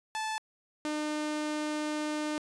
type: tone pair in turn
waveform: sawtooth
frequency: 873 / 302.6 Hz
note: A5 / D#4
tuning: -14 / -48 cents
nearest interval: octave + tritone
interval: 1834 cents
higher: first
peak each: -28 / -27 dBFS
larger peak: second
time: 0.15-0.38 / 0.85-2.38 s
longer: second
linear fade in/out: 0 ms
effects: resampled to 22050 Hz